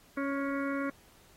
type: harmonic tone with a mistuned harmonic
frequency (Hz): 277.2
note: C#4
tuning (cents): 0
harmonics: 1 / 2 / 4 / 5 / 6 / 7 / 8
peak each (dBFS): -32 / -37 / -40 / -40 / -46 / -46 / -46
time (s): 0.17-0.9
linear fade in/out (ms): 5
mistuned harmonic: 5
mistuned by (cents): +26
effects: pink hiss -61 dBFS RMS until 1.36 s + AAC 48 kbps